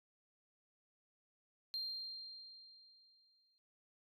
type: tone with exponential decay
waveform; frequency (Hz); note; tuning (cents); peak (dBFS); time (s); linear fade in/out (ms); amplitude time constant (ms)
sine; 4186; C8; 0; -36; 1.74-3.58; 0; 400
effects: noise-tail reverb RT60 0.4 s tail -26 dB re dry + tanh soft clip ceiling -36 dBFS